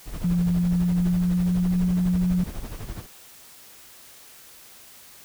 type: noise with tremolo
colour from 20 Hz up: brown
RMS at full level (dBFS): -30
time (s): 0.05-3.07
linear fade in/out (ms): 50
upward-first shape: sine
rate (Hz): 12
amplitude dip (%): 75
type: tone with pitch glide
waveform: sine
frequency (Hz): 174.61 to 180.04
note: F3 to F#3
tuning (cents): 0 to -47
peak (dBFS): -19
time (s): 0.24-2.44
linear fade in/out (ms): 5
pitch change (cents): +53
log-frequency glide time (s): 0.42-1.88
effects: white hiss -48 dBFS RMS until 5.24 s